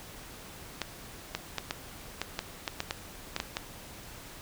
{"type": "clicks", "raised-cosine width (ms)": 0.2, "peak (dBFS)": -13, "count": 12, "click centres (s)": [0.817, 1.35, 1.583, 1.709, 2.216, 2.391, 2.678, 2.804, 2.909, 3.364, 3.401, 3.569], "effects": ["pink hiss -47 dBFS RMS until 4.41 s"]}